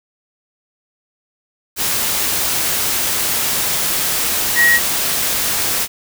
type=tone in noise; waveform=sine; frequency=1900 Hz; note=A#6; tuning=33 cents sharp; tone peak=-9 dBFS; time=4.55-4.8 s; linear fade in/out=50 ms; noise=white; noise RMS=-18 dBFS; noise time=1.76-5.88 s; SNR=+6 dB; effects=none